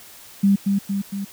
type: tone with echo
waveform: sine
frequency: 198.3 Hz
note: G3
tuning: 20 cents sharp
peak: -12 dBFS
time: 0.43-0.56 s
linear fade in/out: 10 ms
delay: 230 ms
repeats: 3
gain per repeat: -4 dB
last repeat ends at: 1.25 s
effects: white hiss -44 dBFS RMS until 1.32 s